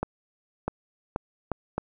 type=accelerating click train; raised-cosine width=1 ms; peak=-13 dBFS; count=5; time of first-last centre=0.03-1.78 s; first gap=650 ms; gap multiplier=0.74; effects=none